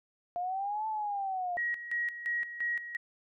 sine linear two-way sweep, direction up then down, 696 to 880 to 696 Hz, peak -31 dBFS, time 0.36-1.57 s, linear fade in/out 0 ms, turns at 0.87 s
sine tone with tremolo, 1900 Hz, A#6, 33 cents sharp, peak -29 dBFS, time 1.57-2.97 s, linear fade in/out 10 ms, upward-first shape square, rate 2.9 Hz, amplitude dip 70%
effects none

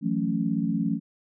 sine chord, F# minor seventh, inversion third, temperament equal with one note detuned, 164.81 / 182.24 / 220 / 277.2 Hz, E3 / F#3 / A3 / C#4, 0 / -26 / 0 / 0 cents, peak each -30 / -29 / -27 / -29 dBFS, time 0.01-1 s, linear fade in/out 50 ms, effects none

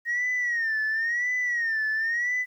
sine tone with vibrato, 1864.7 Hz, A#6, in tune, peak -22 dBFS, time 0.05-2.46 s, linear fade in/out 50 ms, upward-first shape sine, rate 0.96 Hz, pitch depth 120 cents each way, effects tanh soft clip ceiling -21 dBFS + 10-bit

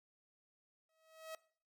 sawtooth tone with exponential growth, 640 Hz, D#5, 49 cents sharp, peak -39 dBFS, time 0.89-1.35 s, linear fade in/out 2 ms, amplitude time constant 100 ms, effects noise-tail reverb RT60 0.5 s tail -20 dB re dry

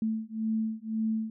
sine beating tone pair, 219.7 / 221.6 Hz, A3 / A3, -2 / +13 cents, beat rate 1.9 Hz, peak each -31 / -31 dBFS, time 0.02-1.3 s, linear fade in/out 2 ms, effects none

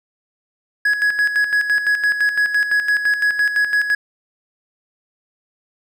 triangle tone with tremolo, 1674 Hz, G#6, 13 cents sharp, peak -11 dBFS, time 0.85-3.95 s, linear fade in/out 5 ms, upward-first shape square, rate 5.9 Hz, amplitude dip 60%, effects none

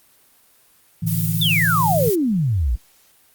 sine chord, A suspended fourth, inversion none, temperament equal, 110 / 146.83 / 164.81 Hz, A2 / D3 / E3, 0 / 0 / 0 cents, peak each -24 / -27 / -21 dBFS, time 1.02-2.1 s, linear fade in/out 10 ms
violet noise, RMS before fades -26 dBFS, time 1.06-2.16 s, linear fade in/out 20 ms
sine exponential sweep, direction down, 3702 to 51.91 Hz, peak -16 dBFS, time 1.41-2.76 s, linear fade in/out 10 ms
effects white hiss -55 dBFS RMS until 3.34 s + Opus 32 kbps

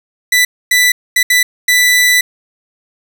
sawtooth tone bursts at uneven times, 1981 Hz, B6, 5 cents sharp, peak -4 dBFS, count 5, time 0.32-0.45 / 0.71-0.92 / 1.16-1.23 / 1.3-1.43 / 1.68-2.21 s, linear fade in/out 5 ms, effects none

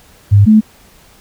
sine tone pair in turn, 101.4 / 216.2 Hz, G#2 / A3, -41 / -30 cents, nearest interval octave + minor second, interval 1311 cents, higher second, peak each -3 dBFS, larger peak neither, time 0.31-0.46 / 0.46-0.61 s, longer neither, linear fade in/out 20 ms, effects pink hiss -45 dBFS RMS until 1.2 s

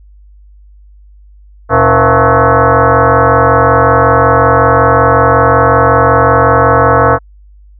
sine tone with frequency modulation, 318.2 Hz, D#4, 39 cents sharp, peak -4 dBFS, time 1.69-7.19 s, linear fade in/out 50 ms, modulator 197 Hz, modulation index 5.8, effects added 50 Hz sine -36 dBFS peak until 7.79 s

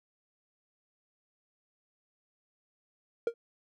triangle tone with exponential decay, 466.2 Hz, A#4, in tune, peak -20 dBFS, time 3.27-3.34 s, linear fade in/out 2 ms, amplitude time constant 15 ms, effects none

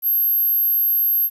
sine tone, 12544 Hz, G9, in tune, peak -15 dBFS, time 0.02-1.3 s, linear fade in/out 50 ms, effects 9-bit

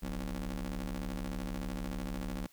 25% pulse ring-modulated tone, 70.2 Hz, C#2, 22 cents sharp, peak -29 dBFS, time 0.02-2.47 s, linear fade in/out 10 ms, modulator 112 Hz, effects white hiss -64 dBFS RMS until 2.52 s

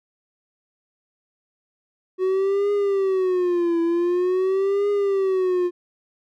triangle tone with vibrato, 370 Hz, F#4, in tune, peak -16 dBFS, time 2.18-5.71 s, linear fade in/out 50 ms, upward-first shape triangle, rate 0.46 Hz, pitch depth 180 cents each way, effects none

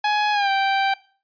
sawtooth tone with pitch glide, 838 to 781.9 Hz, G#5 to G5, +15 to -5 cents, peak -14 dBFS, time 0.04-0.94 s, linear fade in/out 5 ms, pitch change -120 cents, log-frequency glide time 0.32-0.5 s, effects noise-tail reverb RT60 0.4 s tail -20 dB re dry + resampled to 11025 Hz

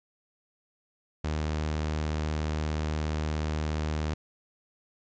sawtooth tone, 76.9 Hz, D#2, 20 cents flat, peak -24 dBFS, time 1.24-4.14 s, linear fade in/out 5 ms, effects resampled to 16000 Hz + 11-bit

